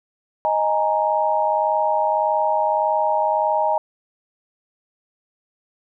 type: chord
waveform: sine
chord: D# suspended fourth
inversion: none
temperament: equal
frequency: 622.3 / 830.6 / 932.3 Hz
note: D#5 / G#5 / A#5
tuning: 0 / 0 / 0 cents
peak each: -21 dBFS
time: 0.45-3.78 s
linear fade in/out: 0 ms
effects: none